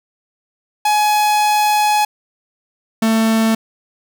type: tone pair in turn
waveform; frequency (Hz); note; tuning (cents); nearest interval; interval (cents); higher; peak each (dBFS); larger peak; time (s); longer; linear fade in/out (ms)
45% pulse; 842 / 223; G#5 / A3; +24 / +23; octave + major seventh; 2301; first; -12; neither; 0.85-2.05 / 3.02-3.55; first; 5
effects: none